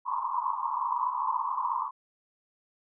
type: band-pass noise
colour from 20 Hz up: pink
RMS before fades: -30 dBFS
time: 0.05-1.91 s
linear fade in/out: 50 ms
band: 930 to 1100 Hz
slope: 96 dB/octave
effects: none